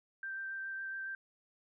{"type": "tone with vibrato", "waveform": "sine", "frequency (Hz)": 1568, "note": "G6", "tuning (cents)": 0, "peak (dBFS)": -38, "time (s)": [0.23, 1.15], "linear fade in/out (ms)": 2, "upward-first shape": "sine", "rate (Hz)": 7.2, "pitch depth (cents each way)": 11, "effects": []}